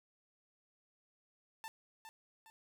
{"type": "tone with echo", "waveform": "sawtooth", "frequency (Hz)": 889, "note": "A5", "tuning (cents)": 18, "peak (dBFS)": -40, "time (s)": [1.64, 1.68], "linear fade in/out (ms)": 0, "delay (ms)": 410, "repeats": 2, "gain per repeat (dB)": -7, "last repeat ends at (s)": 2.5, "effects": ["12-bit"]}